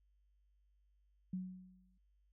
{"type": "tone with exponential decay", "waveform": "sine", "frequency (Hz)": 184.7, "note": "F#3", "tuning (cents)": -3, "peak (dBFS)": -36, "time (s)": [1.33, 1.98], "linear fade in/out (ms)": 5, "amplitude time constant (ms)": 140, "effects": ["added 50 Hz sine -70 dBFS peak until 2.32 s"]}